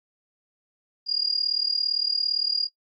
sine tone with amplitude modulation, 4837 Hz, D#8, 50 cents flat, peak -18 dBFS, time 1.06-2.69 s, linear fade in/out 50 ms, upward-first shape sine, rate 37.6 Hz, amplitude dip 85%, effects noise-tail reverb RT60 0.1 s tail -21 dB re dry + AAC 32 kbps

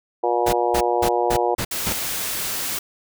harmonic tone, 119.8 Hz, A#2, 48 cents sharp, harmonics 3 / 4 / 5 / 6 / 7 / 8, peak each -24 / -23 / -27 / -23 / -25 / -28 dBFS, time 0.23-1.55 s, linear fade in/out 10 ms
pink noise bursts, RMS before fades -24 dBFS, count 6, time 0.46-1.93 s, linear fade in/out 10 ms, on 70 ms, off 210 ms
white noise, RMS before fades -26 dBFS, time 1.71-2.79 s, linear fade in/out 5 ms
effects none

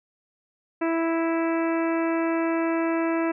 harmonic tone, 329.6 Hz, E4, in tune, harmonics 1 / 2 / 3 / 4 / 5 / 6 / 7 / 8, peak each -23 / -29 / -33 / -35 / -37 / -39 / -40 / -41 dBFS, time 0.81-3.32 s, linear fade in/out 10 ms, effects none

